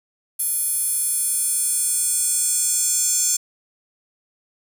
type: tone with high-pass filter sweep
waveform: square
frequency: 485.7 Hz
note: B4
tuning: 29 cents flat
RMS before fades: -21 dBFS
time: 0.39-3.37 s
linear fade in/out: 10 ms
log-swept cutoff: 11000 to 7100 Hz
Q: 4.4
effects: none